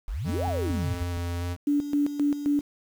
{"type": "exponential two-way sweep", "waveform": "sine", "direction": "up then down", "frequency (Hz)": [36.18, 842, 67.3], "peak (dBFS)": -28, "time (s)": [0.08, 1.03], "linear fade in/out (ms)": 0, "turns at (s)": 0.46}
{"type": "tone with vibrato", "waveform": "square", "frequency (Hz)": 87.31, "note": "F2", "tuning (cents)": 0, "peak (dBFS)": -28, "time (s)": [0.24, 1.57], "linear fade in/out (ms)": 50, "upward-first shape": "square", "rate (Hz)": 1.7, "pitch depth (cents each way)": 12}
{"type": "click train", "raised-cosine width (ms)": 5, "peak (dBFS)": -26, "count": 4, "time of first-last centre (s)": [0.48, 1.173], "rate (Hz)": 4.33}
{"type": "tone with tremolo", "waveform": "sine", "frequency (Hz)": 289.3, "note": "D4", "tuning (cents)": -26, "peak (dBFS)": -20, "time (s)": [1.67, 2.61], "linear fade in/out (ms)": 5, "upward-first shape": "square", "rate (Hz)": 3.8, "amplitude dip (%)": 70}
{"effects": ["8-bit"]}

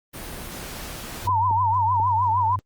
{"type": "noise", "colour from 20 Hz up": "pink", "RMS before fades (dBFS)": -35, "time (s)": [0.13, 1.28], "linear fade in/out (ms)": 20}
{"type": "tone", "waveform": "sine", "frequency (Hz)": 98, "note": "G2", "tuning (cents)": 0, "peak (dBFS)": -26, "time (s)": [1.25, 2.59], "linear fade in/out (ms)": 0}
{"type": "tone with vibrato", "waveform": "sine", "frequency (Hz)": 946, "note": "A#5", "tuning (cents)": 25, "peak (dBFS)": -18, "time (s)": [1.27, 2.56], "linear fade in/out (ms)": 5, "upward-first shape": "triangle", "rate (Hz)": 6.5, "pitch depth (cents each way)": 160}
{"type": "clicks", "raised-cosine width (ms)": 2, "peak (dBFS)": -24, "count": 3, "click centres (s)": [1.291, 1.511, 2]}
{"effects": ["Opus 32 kbps"]}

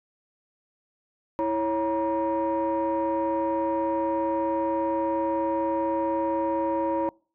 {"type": "tone cluster", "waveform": "sine", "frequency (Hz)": [327.9, 553, 948], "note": ["E4", "C#5", "A#5"], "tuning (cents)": [-9, -4, 29], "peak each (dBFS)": -26, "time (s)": [1.39, 7.09], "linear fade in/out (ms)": 0, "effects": ["noise-tail reverb RT60 0.4 s tail -26 dB re dry", "tanh soft clip ceiling -18 dBFS"]}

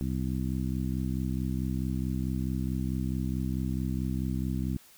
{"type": "harmonic tone", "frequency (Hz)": 64.6, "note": "C2", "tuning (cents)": -21, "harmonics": [1, 2, 3, 4, 5], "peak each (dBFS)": [-33, -33, -33, -36, -41], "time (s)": [0.01, 4.77], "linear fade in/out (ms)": 0, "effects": ["white hiss -56 dBFS RMS until 4.97 s"]}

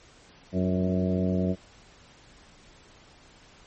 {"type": "harmonic tone with a mistuned harmonic", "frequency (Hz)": 92.5, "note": "F#2", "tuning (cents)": 0, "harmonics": [1, 2, 3, 4, 5, 6, 7], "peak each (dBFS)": [-30, -25, -32, -34, -35, -36, -35], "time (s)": [0.52, 1.56], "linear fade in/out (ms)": 50, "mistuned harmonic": 4, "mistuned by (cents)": -44, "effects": ["pink hiss -54 dBFS RMS until 3.66 s", "MP3 32 kbps"]}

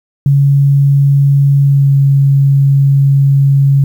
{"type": "tone with pitch glide", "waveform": "sine", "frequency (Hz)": [140, 138.55], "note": ["C#3", "C#3"], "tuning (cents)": [18, -1], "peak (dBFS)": -5, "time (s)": [0.26, 3.84], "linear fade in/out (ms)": 2, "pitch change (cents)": -19, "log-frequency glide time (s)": [1.63, 1.92], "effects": ["7-bit"]}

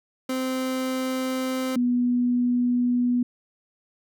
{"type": "tone pair in turn", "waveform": ["30% pulse", "sine"], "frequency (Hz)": [259.4, 244.9], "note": ["C4", "B3"], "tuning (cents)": [-15, -14], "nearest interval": "minor second", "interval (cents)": 99, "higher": "first", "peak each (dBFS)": [-22, -19], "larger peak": "second", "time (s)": [[0.29, 1.76], [1.76, 3.23]], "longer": "neither", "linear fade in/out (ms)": 5, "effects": []}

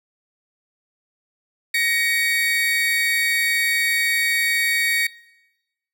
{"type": "tone pair together", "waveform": "35% pulse", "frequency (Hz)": [1879, 2254], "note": ["A#6", "C#7"], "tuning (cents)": [13, 28], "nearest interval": "minor third", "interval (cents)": 315, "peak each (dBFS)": -19, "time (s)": [1.74, 5.07], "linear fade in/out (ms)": 5, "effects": ["noise-tail reverb RT60 1.0 s tail -23 dB re dry"]}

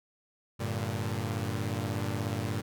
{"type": "chord", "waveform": "sawtooth", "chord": "G minor", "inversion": "none", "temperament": "equal with one note detuned", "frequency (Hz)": [98, 114.67, 146.83], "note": ["G2", "Bb2", "D3"], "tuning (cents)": [0, -28, 0], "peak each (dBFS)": [-30, -30, -35], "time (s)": [0.59, 2.62], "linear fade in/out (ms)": 20, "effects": []}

